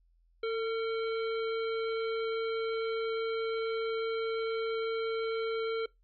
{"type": "harmonic tone with a mistuned harmonic", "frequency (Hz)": 449.4, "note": "A4", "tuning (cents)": 37, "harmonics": [1, 3, 5, 7, 9], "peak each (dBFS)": [-30, -40, -44, -47, -49], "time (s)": [0.43, 5.86], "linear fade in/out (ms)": 5, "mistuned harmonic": 3, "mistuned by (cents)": 30, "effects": ["noise-tail reverb RT60 0.2 s tail -23 dB re dry", "added 42 Hz sine -64 dBFS peak until 6.03 s"]}